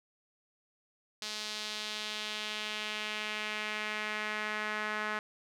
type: tone with band-pass filter sweep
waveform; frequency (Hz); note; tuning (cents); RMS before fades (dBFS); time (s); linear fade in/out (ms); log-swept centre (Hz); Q
sawtooth; 212.8; G#3; +42; -37; 1.22-5.19; 2; 4500 to 1600; 1.8
effects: none